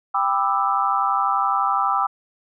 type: chord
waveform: sine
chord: E minor seventh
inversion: first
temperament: just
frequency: 791.1 / 988.9 / 1186.7 / 1318.5 Hz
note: G5 / B5 / D6 / E6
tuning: +16 / +2 / +18 / 0 cents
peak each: -23 / -25 / -22 / -23 dBFS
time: 0.14-2.07 s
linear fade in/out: 10 ms
effects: none